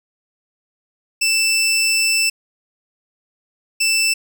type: tone pair in turn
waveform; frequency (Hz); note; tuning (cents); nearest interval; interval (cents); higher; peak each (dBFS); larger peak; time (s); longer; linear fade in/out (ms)
20% pulse; 2654 / 2654; E7 / E7; +11 / +11; unison; 0; neither; -10; neither; 1.21-2.3 / 3.8-4.14; first; 10
effects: none